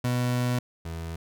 30% pulse tone pair in turn, 123.47 / 82.41 Hz, B2 / E2, 0 / 0 cents, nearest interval perfect fifth, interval 700 cents, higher first, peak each -21 / -30 dBFS, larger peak first, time 0.04-0.59 / 0.85-1.16 s, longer first, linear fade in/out 5 ms, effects none

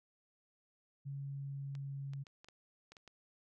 sine tone with pitch glide, 139.2 to 138.32 Hz, C#3 to C#3, +8 to -3 cents, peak -40 dBFS, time 1.05-2.24 s, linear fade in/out 20 ms, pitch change -11 cents, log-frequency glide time 1.19-2.05 s
clicks, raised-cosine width 0.2 ms, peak -38 dBFS, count 8, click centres 1.752 / 2.135 / 2.268 / 2.445 / 2.486 / 2.92 / 2.968 / 3.077 s
effects none

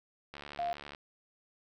click train, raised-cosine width 0.3 ms, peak -28 dBFS, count 45, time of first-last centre 0.34-0.949 s, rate 72.3 Hz
sine tone, 698 Hz, F5, 1 cent flat, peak -31 dBFS, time 0.59-0.73 s, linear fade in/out 0 ms
effects none

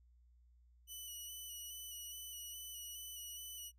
10% pulse tone with vibrato, 2960 Hz, F#7, in tune, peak -39 dBFS, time 0.87-3.72 s, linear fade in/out 50 ms, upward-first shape square, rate 2.4 Hz, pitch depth 19 cents each way, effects noise-tail reverb RT60 0.1 s tail -20 dB re dry + added 60 Hz sine -64 dBFS peak until 3.78 s

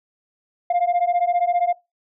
sine beating tone pair, 695 / 710 Hz, F5 / F5, -9 / +28 cents, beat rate 15 Hz, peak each -18 dBFS, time 0.7-1.73 s, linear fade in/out 5 ms, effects noise-tail reverb RT60 0.2 s tail -19 dB re dry + tanh soft clip ceiling -14 dBFS

